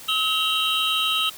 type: tone cluster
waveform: triangle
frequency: 1283 / 2759 / 3031 / 3192 / 3817 Hz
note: E6 / F7 / F#7 / G7 / A#7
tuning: -47 / -22 / +41 / +31 / +40 cents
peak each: -25 dBFS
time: 0.08-1.3 s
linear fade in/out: 10 ms
effects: white hiss -41 dBFS RMS until 1.37 s